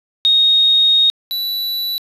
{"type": "tone pair in turn", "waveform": ["sine", "square"], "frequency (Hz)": [3729, 3951], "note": ["A#7", "B7"], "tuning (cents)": [0, 0], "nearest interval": "minor second", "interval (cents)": 100, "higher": "second", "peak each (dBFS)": [-9, -19], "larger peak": "first", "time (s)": [[0.25, 1.1], [1.31, 1.98]], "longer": "first", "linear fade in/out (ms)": 0, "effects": ["resampled to 32000 Hz", "7-bit"]}